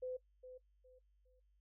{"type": "tone with echo", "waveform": "sine", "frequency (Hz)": 508, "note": "B4", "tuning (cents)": 49, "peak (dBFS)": -40, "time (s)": [0.02, 0.17], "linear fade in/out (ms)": 10, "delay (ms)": 410, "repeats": 3, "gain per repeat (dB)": -11, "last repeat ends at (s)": 1.4, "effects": ["noise-tail reverb RT60 0.1 s tail -18 dB re dry", "added 50 Hz sine -70 dBFS peak until 1.6 s"]}